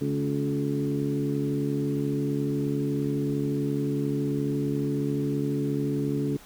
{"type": "harmonic tone with a mistuned harmonic", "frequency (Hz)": 71.5, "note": "D2", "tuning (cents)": -46, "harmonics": [2, 3, 4, 5, 6], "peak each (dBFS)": [-29, -34, -28, -35, -33], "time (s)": [0.01, 6.37], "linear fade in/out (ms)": 5, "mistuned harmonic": 4, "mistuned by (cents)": -18, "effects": ["pink hiss -50 dBFS RMS until 6.45 s"]}